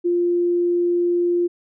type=tone; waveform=sine; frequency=349.2 Hz; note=F4; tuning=in tune; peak=-16 dBFS; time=0.04-1.48 s; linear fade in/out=20 ms; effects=none